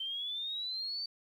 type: exponential sweep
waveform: sine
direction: up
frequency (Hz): 3098 to 4612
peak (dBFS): -35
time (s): 0-1.06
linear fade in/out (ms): 5
effects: 11-bit